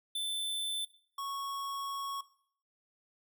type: tone pair in turn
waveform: square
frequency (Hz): 3529 / 1105.8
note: A7 / C#6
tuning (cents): +4 / -5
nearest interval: octave + minor sixth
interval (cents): 2009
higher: first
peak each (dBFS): -33 / -37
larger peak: first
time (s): 0.15-0.85 / 1.18-2.21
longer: second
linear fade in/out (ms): 5
effects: noise-tail reverb RT60 0.6 s tail -17 dB re dry